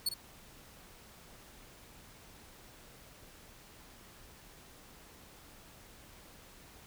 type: tone with echo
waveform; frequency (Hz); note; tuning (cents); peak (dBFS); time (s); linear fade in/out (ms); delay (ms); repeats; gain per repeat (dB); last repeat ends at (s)
sawtooth; 4400; C#8; -14; -26; 0.06-0.09; 5; 51; 1; -9; 0.141
effects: pink hiss -56 dBFS RMS until 6.86 s